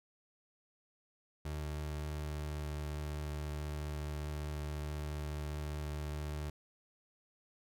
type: tone with pitch glide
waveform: 30% pulse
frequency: 75.3 to 74.61 Hz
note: D2 to D2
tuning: +44 to +28 cents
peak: -35 dBFS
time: 1.45-6.5 s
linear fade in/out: 5 ms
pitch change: -16 cents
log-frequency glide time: 2.05-2.7 s
effects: none